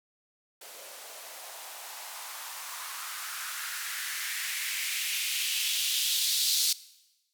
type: noise with band-pass filter sweep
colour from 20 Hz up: violet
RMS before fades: -33 dBFS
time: 0.61-6.73 s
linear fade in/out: 5 ms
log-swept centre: 490 to 4300 Hz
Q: 2.6
effects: noise-tail reverb RT60 1.0 s tail -19 dB re dry